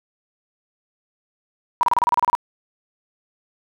sine tone bursts, 963 Hz, B5, 44 cents flat, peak -13 dBFS, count 11, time 1.81-2.351 s, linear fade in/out 0 ms, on 21 ms, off 31 ms, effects none

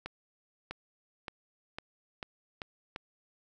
accelerating click train, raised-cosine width 0.3 ms, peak -22 dBFS, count 7, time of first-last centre 0.06-2.961 s, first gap 650 ms, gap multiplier 0.88, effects none

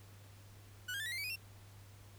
30% pulse tone with pitch steps, 1480 / 1614 / 1760 / 1919.3 / 2093 / 2282 / 2489 / 2714 Hz, F#6 / G#6 / A6 / B6 / C7 / C#7 / D#7 / E7, 0 / -50 / 0 / -50 / 0 / +50 / 0 / +50 cents, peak -36 dBFS, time 0.88-1.36 s, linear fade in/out 10 ms, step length 60 ms, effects added 100 Hz sine -55 dBFS peak until 2.18 s + pink hiss -62 dBFS RMS until 2.18 s

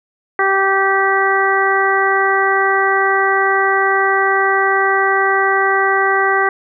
harmonic tone, 388.9 Hz, G4, 14 cents flat, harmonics 1 / 2 / 3 / 4 / 5, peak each -18 / -18 / -18 / -18 / -18 dBFS, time 0.39-6.49 s, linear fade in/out 2 ms, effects none

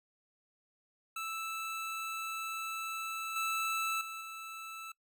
25% pulse tone with level steps, 1318.5 Hz, E6, in tune, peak -33 / -28 / -37 / -39 dBFS, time 1.16-4.92 s, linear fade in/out 5 ms, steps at 3.36 / 4.01 / 4.21 s, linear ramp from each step 2 ms, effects noise-tail reverb RT60 0.1 s tail -22 dB re dry

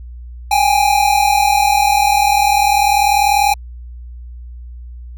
square tone pair together, 791.8 / 832 Hz, G5 / G#5, +17 / +3 cents, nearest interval minor second, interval 86 cents, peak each -14 dBFS, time 0.51-3.54 s, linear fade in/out 5 ms, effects added 60 Hz sine -29 dBFS peak until 5.17 s

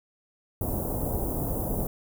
pink band-stop noise, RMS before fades -29 dBFS, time 0.61-1.87 s, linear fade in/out 2 ms, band 760 to 12000 Hz, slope 24 dB/octave, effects none

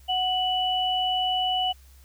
sine tone pair together, 740 / 2960 Hz, F#5 / F#7, 0 / 0 cents, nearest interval 2 octaves, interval 2400 cents, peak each -25 dBFS, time 0.08-1.73 s, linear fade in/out 20 ms, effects added 66 Hz sine -49 dBFS peak until 2.04 s + white hiss -59 dBFS RMS until 2.04 s

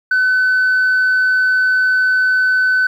sine tone, 1511 Hz, F#6, 36 cents sharp, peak -9 dBFS, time 0.11-2.87 s, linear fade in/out 5 ms, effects tanh soft clip ceiling -9 dBFS + 8-bit

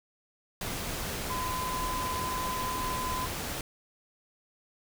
sine tone in noise, 1016 Hz, B5, 49 cents sharp, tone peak -32 dBFS, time 1.3-3.26 s, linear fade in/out 2 ms, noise pink, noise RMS -35 dBFS, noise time 0.61-3.61 s, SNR 0 dB, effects none

